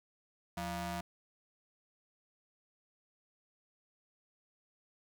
sawtooth ring-modulated tone, 258.1 Hz, C4, 23 cents flat, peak -30 dBFS, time 0.57-1.01 s, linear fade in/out 5 ms, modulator 437 Hz, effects 12-bit

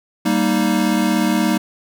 square chord, Eb major, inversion first, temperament equal, 196 / 233.1 / 311.1 Hz, G3 / Bb3 / Eb4, 0 / 0 / 0 cents, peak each -20 dBFS, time 0.25-1.58 s, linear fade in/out 10 ms, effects none

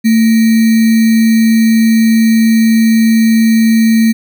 sine tone with sample-and-hold, 224.2 Hz, A3, 33 cents sharp, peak -5 dBFS, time 0.04-4.13 s, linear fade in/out 20 ms, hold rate 2100 Hz, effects none

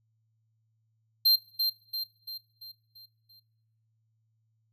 square tone with echo, 4165 Hz, C8, 9 cents flat, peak -19 dBFS, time 1.25-1.36 s, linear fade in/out 10 ms, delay 340 ms, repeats 6, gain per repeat -6 dB, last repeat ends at 3.4 s, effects noise-tail reverb RT60 0.8 s tail -18 dB re dry + added 111 Hz sine -70 dBFS peak until 4.72 s

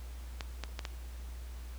clicks, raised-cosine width 0.2 ms, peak -20 dBFS, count 4, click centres 0.408 / 0.637 / 0.792 / 0.852 s, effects added 60 Hz sine -41 dBFS peak until 1.78 s + pink hiss -56 dBFS RMS until 1.78 s

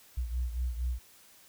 sine beating tone pair, 60.3 / 64.6 Hz, B1 / C2, -41 / -21 cents, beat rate 4.3 Hz, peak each -30 / -35 dBFS, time 0.17-0.99 s, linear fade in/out 10 ms, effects tanh soft clip ceiling -25 dBFS + white hiss -58 dBFS RMS until 1.48 s

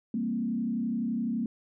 sine tone with frequency modulation, 230.6 Hz, A#3, 19 cents flat, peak -27 dBFS, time 0.14-1.46 s, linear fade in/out 2 ms, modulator 31.8 Hz, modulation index 0.99, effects none

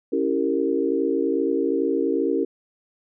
sine chord, C# diminished seventh, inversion none, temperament equal with one note detuned, 277.2 / 329.6 / 392 / 460.8 Hz, C#4 / E4 / G4 / Bb4, 0 / 0 / 0 / -20 cents, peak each -25 dBFS, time 0.12-2.45 s, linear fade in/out 10 ms, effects none

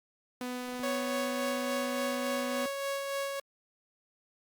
sawtooth tone, 249.1 Hz, B3, 15 cents sharp, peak -30 dBFS, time 0.41-2.66 s, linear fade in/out 2 ms
sawtooth tone with tremolo, 554.4 Hz, C#5, in tune, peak -27 dBFS, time 0.83-3.4 s, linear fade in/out 5 ms, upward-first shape sine, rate 3.5 Hz, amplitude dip 35%
effects Opus 48 kbps

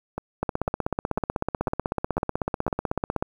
two click trains, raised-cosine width 1 ms, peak -15 / -10 dBFS, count 6 / 46, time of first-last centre 0.18-2.68 / 0.43-3.225 s, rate 2 / 16.1 Hz, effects 8-bit

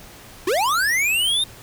square linear sweep, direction up, 322.6 to 3716 Hz, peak -18 dBFS, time 0.47-1.44 s, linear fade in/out 5 ms, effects added 111 Hz sine -52 dBFS peak until 1.62 s + pink hiss -43 dBFS RMS until 1.62 s

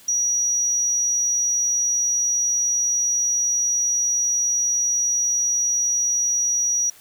sine tone, 5790 Hz, F#8, 38 cents flat, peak -18 dBFS, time 0.08-6.9 s, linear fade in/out 5 ms, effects white hiss -49 dBFS RMS until 7 s

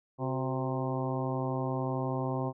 harmonic tone with a mistuned harmonic, 131.3 Hz, C3, 6 cents sharp, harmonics 1 / 2 / 3 / 4 / 5 / 6 / 7 / 8, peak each -33 / -36 / -38 / -39 / -40 / -41 / -41 / -42 dBFS, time 0.18-2.53 s, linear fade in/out 50 ms, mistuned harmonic 3, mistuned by -58 cents, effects none

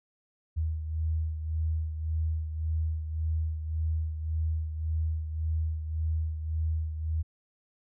sine beating tone pair, 79.1 / 80.9 Hz, D#2 / E2, +29 / -32 cents, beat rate 1.8 Hz, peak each -28 / -36 dBFS, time 0.56-7.23 s, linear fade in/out 20 ms, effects none

